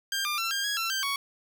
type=tone with pitch steps; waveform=15% pulse; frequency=1594 / 1197 / 1349 / 1604 / 1660 / 1348 / 1568 / 1116 Hz; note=G6 / D6 / E6 / G6 / G#6 / E6 / G6 / C#6; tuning=+28 / +33 / +40 / +39 / -1 / +38 / 0 / +11 cents; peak=-21 dBFS; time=0.12-1.16 s; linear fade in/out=2 ms; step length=130 ms; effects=none